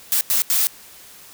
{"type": "noise bursts at uneven times", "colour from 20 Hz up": "blue", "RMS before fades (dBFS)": -18, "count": 3, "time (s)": [[0.12, 0.21], [0.3, 0.42], [0.5, 0.67]], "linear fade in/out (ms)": 0, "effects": ["white hiss -44 dBFS RMS until 1.33 s"]}